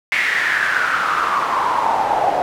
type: noise with band-pass filter sweep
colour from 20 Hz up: pink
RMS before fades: -18 dBFS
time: 0.12-2.42 s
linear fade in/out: 0 ms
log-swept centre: 2100 to 700 Hz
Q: 6
effects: none